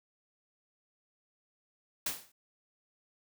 white noise with exponential decay, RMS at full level -30 dBFS, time 2.06-2.32 s, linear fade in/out 5 ms, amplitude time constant 56 ms, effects none

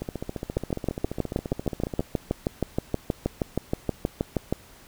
two click trains, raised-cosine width 2 ms, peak -17 / -10 dBFS, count 30 / 26, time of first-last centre 0.02-2.006 / 0.57-4.526 s, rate 14.6 / 6.32 Hz, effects pink hiss -51 dBFS RMS until 4.87 s

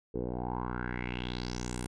10% pulse tone with low-pass filter sweep, 61.1 Hz, B1, 18 cents flat, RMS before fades -36 dBFS, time 0.14-1.87 s, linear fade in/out 10 ms, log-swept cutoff 440 to 10000 Hz, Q 4.8, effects none

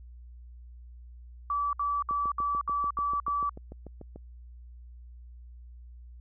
sine tone bursts, 1153 Hz, D6, 32 cents flat, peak -26 dBFS, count 7, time 1.5-3.494 s, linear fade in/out 2 ms, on 230 ms, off 64 ms
click train, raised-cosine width 2 ms, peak -30 dBFS, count 15, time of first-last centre 2.11-4.16 s, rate 6.83 Hz
effects added 60 Hz sine -45 dBFS peak until 6.2 s

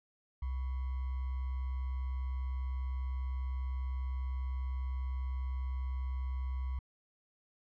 sine tone with sample-and-hold, 65 Hz, C2, 11 cents flat, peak -33 dBFS, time 0.42-6.79 s, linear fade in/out 5 ms, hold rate 1050 Hz, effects low-pass 2000 Hz 12 dB/octave

